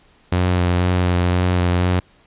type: tone with vibrato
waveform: sawtooth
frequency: 89.5 Hz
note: F2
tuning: 43 cents sharp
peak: -11 dBFS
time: 0.32-2 s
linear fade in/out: 5 ms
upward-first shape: sine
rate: 2 Hz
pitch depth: 20 cents each way
effects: pink hiss -54 dBFS RMS until 2.26 s + resampled to 8000 Hz